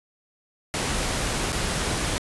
pink noise with dropouts, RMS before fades -26 dBFS, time 0.74-2.18 s, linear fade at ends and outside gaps 0 ms, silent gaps 1.521-1.528 s, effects resampled to 24000 Hz

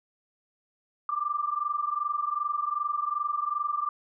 sine tone pair together, 1174.7 / 1197.3 Hz, D6 / D6, 0 / +33 cents, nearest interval unison, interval 33 cents, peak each -29 / -30 dBFS, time 1.09-3.89 s, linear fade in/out 2 ms, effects none

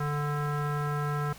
square tone with low-pass filter, 146.83 Hz, D3, in tune, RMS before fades -30 dBFS, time 0-1.33 s, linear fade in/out 5 ms, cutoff 1400 Hz, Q 4, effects pink hiss -49 dBFS RMS until 1.38 s

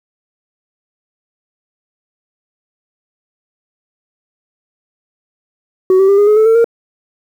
sine tone with pitch steps, 374.5 / 386.1 / 398.1 / 410.5 / 423.3 / 436.4 / 450 / 464 Hz, F#4 / G4 / G4 / G#4 / G#4 / A4 / A4 / A#4, +21 / -26 / +27 / -20 / +33 / -14 / +39 / -8 cents, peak -3 dBFS, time 5.9-6.644 s, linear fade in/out 2 ms, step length 93 ms, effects tanh soft clip ceiling -5 dBFS + 7-bit

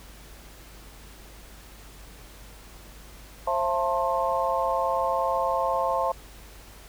harmonic tone with a mistuned harmonic, 177.2 Hz, F3, 25 cents sharp, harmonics 3 / 4 / 5 / 6, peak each -28 / -28 / -28 / -28 dBFS, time 3.47-6.12 s, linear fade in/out 5 ms, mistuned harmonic 4, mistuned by -86 cents, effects added 50 Hz sine -47 dBFS peak until 6.88 s + pink hiss -49 dBFS RMS until 6.88 s

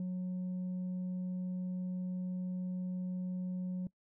triangle tone with tanh clipping, 182.6 Hz, F#3, 23 cents flat, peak -35 dBFS, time 0-3.87 s, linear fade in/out 2 ms, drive 7 dB, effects noise-tail reverb RT60 0.1 s tail -22 dB re dry

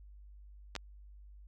clicks, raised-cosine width 0.2 ms, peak -21 dBFS, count 2, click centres 0.753 / 0.763 s, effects added 50 Hz sine -51 dBFS peak until 1.47 s

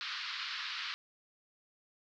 white band-pass noise, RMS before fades -40 dBFS, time 0.01-0.94 s, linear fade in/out 0 ms, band 1100 to 4700 Hz, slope 48 dB/octave, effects none

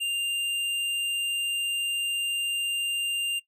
sine tone with hard clipping, 2794 Hz, F7, in tune, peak -27 dBFS, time 0-3.4 s, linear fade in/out 20 ms, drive 9 dB, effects noise-tail reverb RT60 0.1 s tail -19 dB re dry

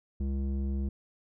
square tone with low-pass filter, 67.8 Hz, C#2, 38 cents flat, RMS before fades -31 dBFS, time 0.2-0.89 s, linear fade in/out 5 ms, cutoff 260 Hz, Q 1.4, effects none

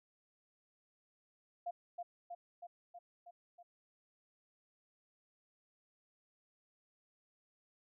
sine tone with echo, 698.5 Hz, F5, in tune, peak -37 dBFS, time 1.66-1.71 s, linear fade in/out 10 ms, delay 320 ms, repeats 6, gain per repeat -3 dB, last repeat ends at 3.63 s, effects none

